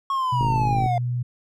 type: linear sweep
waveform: triangle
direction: down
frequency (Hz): 1100 to 696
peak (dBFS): -19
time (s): 0.1-0.98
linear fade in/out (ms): 2
type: tone with pitch glide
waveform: sine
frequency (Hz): 126.2 to 122.61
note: B2 to B2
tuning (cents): +38 to -12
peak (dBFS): -22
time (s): 0.32-1.23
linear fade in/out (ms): 10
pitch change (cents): -50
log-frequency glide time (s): 0.43-1
type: click train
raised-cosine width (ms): 3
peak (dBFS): -16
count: 25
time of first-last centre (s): 0.41-0.86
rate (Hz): 53.3
effects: none